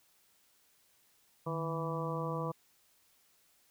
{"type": "harmonic tone with a mistuned harmonic", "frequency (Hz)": 164.81, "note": "E3", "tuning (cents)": 0, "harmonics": [1, 2, 3, 4, 5, 6, 7], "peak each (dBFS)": [-37, -44, -39, -45, -50, -42, -42], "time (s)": [1.46, 2.52], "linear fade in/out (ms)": 10, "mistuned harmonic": 1, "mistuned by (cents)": -99, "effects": ["white hiss -69 dBFS RMS until 3.7 s"]}